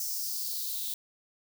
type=noise with high-pass filter sweep; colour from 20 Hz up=violet; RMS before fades=-34 dBFS; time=0-0.94 s; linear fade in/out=2 ms; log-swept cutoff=5700 to 3600 Hz; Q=4.5; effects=none